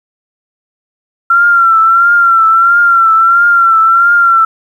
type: tone with vibrato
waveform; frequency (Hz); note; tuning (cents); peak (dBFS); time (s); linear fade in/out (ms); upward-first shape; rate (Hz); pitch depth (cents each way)
sine; 1364; F6; -41; -4; 1.3-4.45; 5; triangle; 1.5; 63
effects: 7-bit